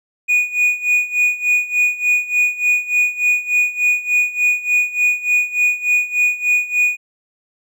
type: tone with tremolo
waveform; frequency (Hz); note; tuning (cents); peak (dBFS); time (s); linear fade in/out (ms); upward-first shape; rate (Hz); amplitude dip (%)
triangle; 2463; D#7; -18; -9; 0.28-6.97; 20; sine; 3.4; 85
effects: none